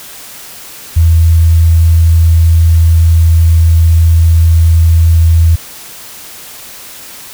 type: tone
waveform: sine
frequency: 82.41 Hz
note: E2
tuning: in tune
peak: -3 dBFS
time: 0.96-5.56 s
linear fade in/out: 10 ms
effects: white hiss -30 dBFS RMS until 7.33 s